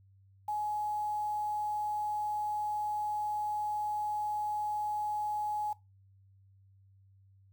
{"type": "tone with quantisation", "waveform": "sine", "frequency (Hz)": 841, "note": "G#5", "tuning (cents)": 22, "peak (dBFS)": -31, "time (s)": [0.48, 5.73], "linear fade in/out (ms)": 5, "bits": 9, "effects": ["noise-tail reverb RT60 0.2 s tail -18 dB re dry", "added 97 Hz sine -59 dBFS peak until 7.52 s"]}